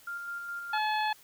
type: tone with tremolo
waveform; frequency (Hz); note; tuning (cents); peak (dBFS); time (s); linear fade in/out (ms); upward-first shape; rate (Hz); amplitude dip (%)
sine; 1396.9; F6; 0; -34; 0.07-0.78; 5; square; 4.8; 30
type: harmonic tone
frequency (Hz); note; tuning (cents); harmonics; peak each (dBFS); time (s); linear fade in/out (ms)
857; A5; -46; 1 / 2 / 3 / 4 / 5; -28 / -34 / -38 / -40 / -42; 0.73-1.13; 5
effects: white hiss -57 dBFS RMS until 1.23 s